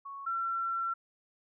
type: tone pair in turn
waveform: sine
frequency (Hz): 1108.7 / 1354.8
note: C#6 / E6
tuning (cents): 0 / +47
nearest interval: minor third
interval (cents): 347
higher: second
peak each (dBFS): -40 / -30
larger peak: second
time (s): 0.05-0.26 / 0.26-0.94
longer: second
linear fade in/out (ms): 10
effects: none